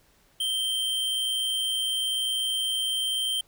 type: tone with amplitude modulation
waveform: square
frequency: 3136 Hz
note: G7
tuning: in tune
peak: -24 dBFS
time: 0.4-3.41 s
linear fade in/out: 5 ms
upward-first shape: sine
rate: 121 Hz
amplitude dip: 35%
effects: pink hiss -62 dBFS RMS until 3.47 s